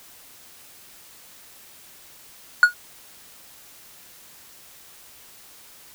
triangle tone with exponential decay, 1448 Hz, F#6, 38 cents flat, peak -3 dBFS, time 2.63-2.74 s, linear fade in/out 1 ms, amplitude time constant 22 ms, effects white hiss -48 dBFS RMS until 5.94 s

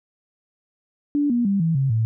sine tone with pitch steps, 290 / 239.7 / 198.08 / 163.7 / 135.29 / 111.81 Hz, D4 / A#3 / G3 / E3 / C#3 / A2, -22 / +48 / +18 / -12 / -42 / +28 cents, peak -17 dBFS, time 1.15-2.05 s, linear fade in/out 0 ms, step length 150 ms, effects none

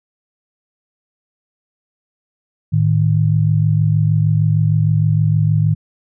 sine tone pair together, 107.83 / 154.3 Hz, A2 / D#3, -34 / -14 cents, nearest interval tritone, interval 620 cents, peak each -14 dBFS, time 2.72-5.75 s, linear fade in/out 20 ms, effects none

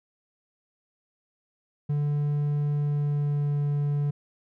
triangle tone with pitch glide, 146.3 to 144.95 Hz, D3 to D3, -6 to -22 cents, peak -21 dBFS, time 1.89-4.11 s, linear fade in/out 10 ms, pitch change -16 cents, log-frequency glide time 2.73-3.6 s, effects none

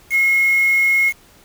sine tone with quantisation, 2162 Hz, C#7, 44 cents flat, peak -12 dBFS, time 0.1-1.13 s, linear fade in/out 50 ms, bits 5, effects pink hiss -49 dBFS RMS until 1.44 s

